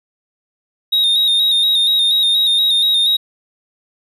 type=tone with vibrato; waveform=triangle; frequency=3729 Hz; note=A#7; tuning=in tune; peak=-10 dBFS; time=0.92-3.17 s; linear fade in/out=10 ms; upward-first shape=square; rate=4.2 Hz; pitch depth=36 cents each way; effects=none